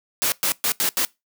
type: noise bursts at uneven times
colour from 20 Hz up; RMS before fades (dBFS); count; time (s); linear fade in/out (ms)
white; -21; 5; 0.22-0.32 / 0.43-0.52 / 0.64-0.72 / 0.8-0.89 / 0.97-1.05; 0
effects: noise-tail reverb RT60 0.2 s tail -22 dB re dry + high-pass 150 Hz 12 dB/octave